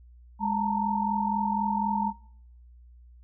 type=tone cluster; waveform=sine; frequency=206.5 / 886 / 930 Hz; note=G#3 / A5 / A#5; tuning=-10 / +12 / -4 cents; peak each=-29 dBFS; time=0.39-2.13 s; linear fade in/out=50 ms; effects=noise-tail reverb RT60 0.6 s tail -19 dB re dry + added 60 Hz sine -49 dBFS peak until 3.23 s